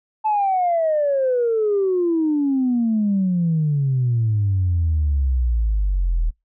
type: exponential sweep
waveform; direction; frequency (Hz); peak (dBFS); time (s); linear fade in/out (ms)
sine; down; 878 to 38.89; -15; 0.24-6.31; 20
effects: noise-tail reverb RT60 0.2 s tail -26 dB re dry + tanh soft clip ceiling -12 dBFS